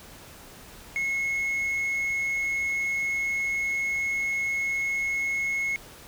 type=tone; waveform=sine; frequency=2176 Hz; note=C#7; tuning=33 cents flat; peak=-22 dBFS; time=0.96-5.76 s; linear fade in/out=0 ms; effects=tanh soft clip ceiling -24 dBFS + pink hiss -47 dBFS RMS until 6.07 s